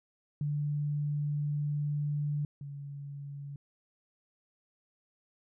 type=tone pair in turn; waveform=sine; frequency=146.83 / 141.8 Hz; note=D3 / C#3; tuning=0 / +40 cents; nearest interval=minor second; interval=60 cents; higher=first; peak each=-29 / -39 dBFS; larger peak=first; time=0.41-2.45 / 2.61-3.56 s; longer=first; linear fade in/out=2 ms; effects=none